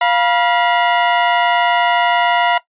sawtooth tone pair together, 698.5 / 967.1 Hz, F5 / B5, 0 / -37 cents, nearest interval tritone, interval 563 cents, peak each -11 dBFS, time 0.01-2.58 s, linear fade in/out 5 ms, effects noise-tail reverb RT60 0.1 s tail -17 dB re dry + resampled to 8000 Hz

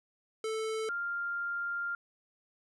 square / sine tone pair in turn, 440 / 1396.9 Hz, A4 / F6, 0 / 0 cents, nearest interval octave + minor sixth, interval 2000 cents, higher second, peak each -33 / -32 dBFS, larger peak second, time 0.44-0.89 / 0.89-1.95 s, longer second, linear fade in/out 2 ms, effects resampled to 24000 Hz

